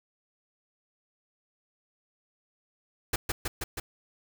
pink noise with echo, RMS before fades -27 dBFS, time 3.13-3.16 s, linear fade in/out 5 ms, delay 160 ms, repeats 4, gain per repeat -2 dB, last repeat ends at 3.8 s, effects none

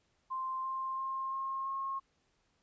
sine tone with pitch steps, 1046.5 / 1055 / 1063.6 / 1072.2 / 1080.9 Hz, C6 / C6 / C6 / C6 / C#6, 0 / +14 / +28 / +42 / -44 cents, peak -34 dBFS, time 0.3-2 s, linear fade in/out 20 ms, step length 340 ms, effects pink hiss -75 dBFS RMS until 2.62 s + resampled to 16000 Hz

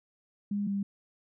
sine tone pair in turn, 203.5 / 199.31 Hz, G#3 / G3, -35 / +29 cents, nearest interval unison, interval 36 cents, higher first, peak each -28 dBFS, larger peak neither, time 0.51-0.67 / 0.67-0.83 s, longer neither, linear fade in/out 5 ms, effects none

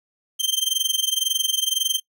sawtooth tone with amplitude modulation, 3143 Hz, G7, 4 cents sharp, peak -13 dBFS, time 0.39-2 s, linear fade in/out 20 ms, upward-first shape sine, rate 21.9 Hz, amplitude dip 90%, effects noise-tail reverb RT60 0.1 s tail -21 dB re dry

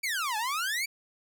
sawtooth exponential two-way sweep, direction down then up, 2349 to 833 to 2349 Hz, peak -25 dBFS, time 0.03-0.86 s, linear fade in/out 10 ms, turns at 0.37 s, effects none

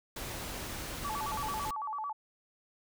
pink noise, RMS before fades -40 dBFS, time 0.16-1.71 s, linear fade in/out 5 ms
sine tone with vibrato, 996 Hz, B5, 14 cents sharp, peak -34 dBFS, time 1.04-2.13 s, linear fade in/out 10 ms, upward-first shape square, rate 9 Hz, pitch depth 240 cents each way
effects none

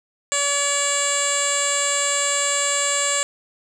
10% pulse tone with low-pass filter, 570 Hz, C#5, 48 cents sharp, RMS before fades -21 dBFS, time 0.32-3.23 s, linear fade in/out 0 ms, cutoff 7400 Hz, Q 8.6, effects none

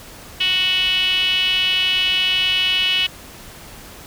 5% pulse tone with band-pass filter, 369.9 Hz, F#4, in tune, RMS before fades -18 dBFS, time 0.4-3.07 s, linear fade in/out 10 ms, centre 2900 Hz, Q 7.5, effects pink hiss -39 dBFS RMS until 4.06 s

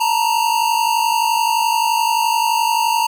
square tone pair together, 896 / 947.6 Hz, A5 / A#5, +31 / +28 cents, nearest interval minor second, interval 97 cents, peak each -18 dBFS, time 0-3.07 s, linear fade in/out 10 ms, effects none

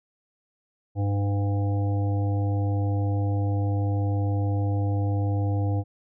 harmonic tone, 100.7 Hz, G2, 47 cents sharp, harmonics 1 / 3 / 5 / 7 / 8, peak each -22 / -32 / -36 / -39 / -40 dBFS, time 0.95-5.84 s, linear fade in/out 50 ms, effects none

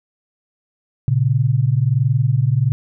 sine tone pair together, 116.54 / 137.87 Hz, A#2 / C#3, 0 / -9 cents, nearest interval minor third, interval 291 cents, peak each -16 dBFS, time 1.08-2.72 s, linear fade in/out 0 ms, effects none

